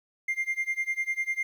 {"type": "tone with tremolo", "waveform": "triangle", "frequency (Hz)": 2100, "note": "C7", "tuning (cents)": 6, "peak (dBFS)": -21, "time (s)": [0.28, 1.43], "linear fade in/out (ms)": 5, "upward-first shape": "sine", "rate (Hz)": 10, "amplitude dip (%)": 95, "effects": ["tanh soft clip ceiling -20 dBFS", "10-bit"]}